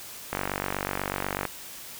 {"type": "click train", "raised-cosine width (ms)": 0.5, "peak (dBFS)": -12, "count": 55, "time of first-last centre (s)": [0.33, 1.453], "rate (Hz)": 48.1, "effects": ["white hiss -42 dBFS RMS until 1.99 s"]}